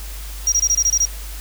triangle tone bursts, 5710 Hz, F8, 37 cents sharp, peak -12 dBFS, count 8, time 0.47-1.053 s, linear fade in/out 2 ms, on 51 ms, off 25 ms, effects added 50 Hz sine -29 dBFS peak until 1.4 s + white hiss -37 dBFS RMS until 1.4 s

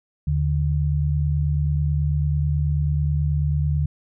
sine tone pair together, 77.8 / 147 Hz, D#2 / D3, 0 / +2 cents, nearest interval major seventh, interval 1102 cents, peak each -21 dBFS, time 0.27-3.86 s, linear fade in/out 5 ms, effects none

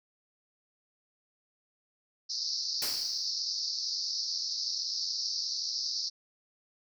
white band-pass noise, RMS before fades -34 dBFS, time 2.29-6.1 s, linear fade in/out 20 ms, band 4300 to 5600 Hz, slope 96 dB/octave
white noise with exponential decay, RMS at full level -33 dBFS, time 2.82-3.33 s, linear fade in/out 2 ms, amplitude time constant 110 ms
effects none

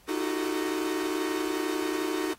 45% pulse tone cluster, 308.9 / 339.8 / 371.3 / 391.6 / 443 Hz, D#4 / F4 / F#4 / G4 / A4, -12 / -47 / +6 / -2 / +12 cents, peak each -31 / -36 / -32 / -40 / -38 dBFS, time 0.08-2.34 s, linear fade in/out 10 ms, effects pink hiss -58 dBFS RMS until 2.38 s + AAC 48 kbps

